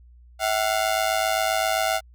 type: ring-modulated tone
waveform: sawtooth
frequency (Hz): 705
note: F5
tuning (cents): +16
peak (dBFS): -14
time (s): 0.39-2.01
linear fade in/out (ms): 50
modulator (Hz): 53.8
effects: added 60 Hz sine -47 dBFS peak until 2.14 s